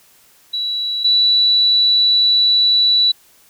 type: tone pair in turn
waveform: sine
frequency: 3925 / 3946 Hz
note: B7 / B7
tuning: -11 / -2 cents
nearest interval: unison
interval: 9 cents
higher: second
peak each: -18 / -10 dBFS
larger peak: second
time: 0.53-1.04 / 1.04-3.12 s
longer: second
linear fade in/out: 10 ms
effects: white hiss -51 dBFS RMS until 3.49 s